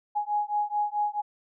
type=beating tone pair; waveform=sine; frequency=830.6 / 835.2 Hz; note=G#5 / G#5; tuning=0 / +10 cents; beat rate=4.6 Hz; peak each=-28 dBFS; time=0.15-1.22 s; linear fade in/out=20 ms; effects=none